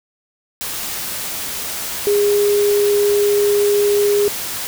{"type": "tone in noise", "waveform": "sine", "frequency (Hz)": 410, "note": "G#4", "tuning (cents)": -22, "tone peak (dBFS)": -12, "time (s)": [2.07, 4.28], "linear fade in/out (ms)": 0, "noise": "white", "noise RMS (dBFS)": -25, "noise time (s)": [0.61, 4.67], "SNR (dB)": 10, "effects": []}